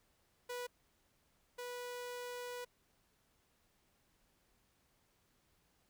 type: tone pair in turn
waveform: sawtooth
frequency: 490.3 / 490.3 Hz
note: B4 / B4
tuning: -13 / -13 cents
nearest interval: unison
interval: 0 cents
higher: neither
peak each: -37 / -39 dBFS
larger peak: first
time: 0.49-0.67 / 1.58-2.65 s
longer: second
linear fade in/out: 10 ms
effects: pink hiss -75 dBFS RMS until 5.89 s